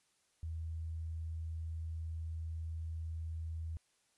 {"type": "tone", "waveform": "sine", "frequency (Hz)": 81, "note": "E2", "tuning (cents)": -30, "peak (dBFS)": -38, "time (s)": [0.43, 3.77], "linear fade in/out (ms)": 0, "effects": ["white hiss -75 dBFS RMS until 4.17 s", "resampled to 24000 Hz"]}